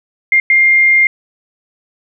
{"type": "tone bursts at uneven times", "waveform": "sine", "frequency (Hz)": 2113, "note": "C7", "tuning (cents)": 16, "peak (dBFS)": -6, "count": 2, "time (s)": [[0.32, 0.4], [0.5, 1.07]], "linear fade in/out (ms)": 2, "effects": []}